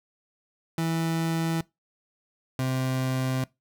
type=tone pair in turn; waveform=30% pulse; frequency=164 / 130.17 Hz; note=E3 / C3; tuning=-9 / -9 cents; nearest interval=major third; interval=400 cents; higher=first; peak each=-22 dBFS; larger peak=neither; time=0.78-1.61 / 2.59-3.44 s; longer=second; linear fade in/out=2 ms; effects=noise-tail reverb RT60 0.2 s tail -22 dB re dry